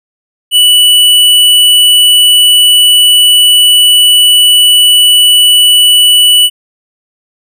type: tone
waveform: square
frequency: 2960 Hz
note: F#7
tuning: in tune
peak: -3 dBFS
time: 0.51-6.5 s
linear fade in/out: 50 ms
effects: none